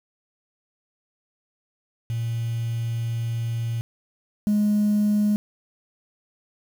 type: tone pair in turn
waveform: sine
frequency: 116 / 208.6 Hz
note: A#2 / G#3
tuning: -8 / +8 cents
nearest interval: minor seventh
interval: 1016 cents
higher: second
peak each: -23 / -16 dBFS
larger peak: second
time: 2.1-3.81 / 4.47-5.36 s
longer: first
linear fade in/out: 0 ms
effects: tanh soft clip ceiling -14 dBFS + 7-bit